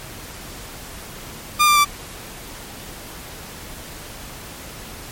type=tone with pitch steps; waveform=sawtooth; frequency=1203 / 1185.8 / 1168.8 Hz; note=D6 / D6 / D6; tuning=+41 / +16 / -9 cents; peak=-8 dBFS; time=1.59-1.851 s; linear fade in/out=20 ms; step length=87 ms; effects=pink hiss -36 dBFS RMS until 5.11 s + MP3 64 kbps